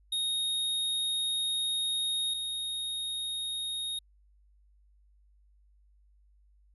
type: tone pair in turn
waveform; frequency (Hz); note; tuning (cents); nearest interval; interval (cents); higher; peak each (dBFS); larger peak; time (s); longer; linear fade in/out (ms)
square; 3729 / 3729; A#7 / A#7; 0 / 0; unison; 0; neither; -29 / -33; first; 0.12-2.34 / 2.34-3.99; first; 5
effects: added 50 Hz sine -60 dBFS peak until 6.74 s + resampled to 32000 Hz